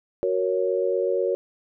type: chord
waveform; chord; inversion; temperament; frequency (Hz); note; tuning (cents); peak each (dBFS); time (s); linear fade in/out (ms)
sine; F# major; none; equal; 370 / 466.2 / 554.4; F#4 / A#4 / C#5; 0 / 0 / 0; -25; 0.23-1.35; 0
effects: none